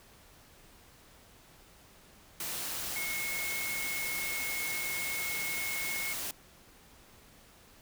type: tone in noise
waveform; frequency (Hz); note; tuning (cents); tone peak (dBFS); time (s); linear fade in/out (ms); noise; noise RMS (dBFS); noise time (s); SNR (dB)
sine; 2177; C#7; -32; -35; 2.96-6.13; 2; white; -37; 2.4-6.31; -1
effects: pink hiss -58 dBFS RMS until 7.81 s